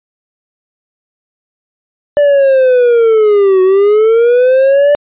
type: linear two-way sweep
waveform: triangle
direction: down then up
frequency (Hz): 587.3 to 370 to 587.3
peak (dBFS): -3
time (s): 2.17-4.95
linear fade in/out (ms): 0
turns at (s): 3.62
effects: resampled to 8000 Hz